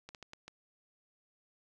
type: slowing click train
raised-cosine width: 0.2 ms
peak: -30 dBFS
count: 5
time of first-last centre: 0.09-0.48 s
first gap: 58 ms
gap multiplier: 1.36
effects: none